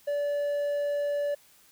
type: tone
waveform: triangle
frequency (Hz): 578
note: D5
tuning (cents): -28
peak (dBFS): -24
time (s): 0.07-1.35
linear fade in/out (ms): 10
effects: white hiss -59 dBFS RMS until 1.71 s